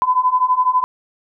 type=beating tone pair; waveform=sine; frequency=1002 / 1014 Hz; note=B5 / B5; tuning=+25 / +45 cents; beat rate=12 Hz; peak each=-17 / -15 dBFS; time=0.02-0.84 s; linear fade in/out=0 ms; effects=none